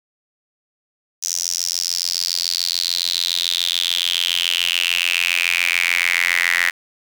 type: tone with high-pass filter sweep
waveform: sawtooth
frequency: 87 Hz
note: F2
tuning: 6 cents flat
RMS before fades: -20 dBFS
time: 1.22-6.71 s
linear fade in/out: 20 ms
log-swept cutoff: 6000 to 1900 Hz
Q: 6.3
effects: none